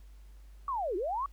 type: linear two-way sweep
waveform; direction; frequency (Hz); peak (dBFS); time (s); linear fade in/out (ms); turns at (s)
sine; down then up; 1160 to 333.5 to 1160; -30; 0.68-1.26; 2; 0.96
effects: added 50 Hz sine -49 dBFS peak until 1.32 s + pink hiss -68 dBFS RMS until 1.32 s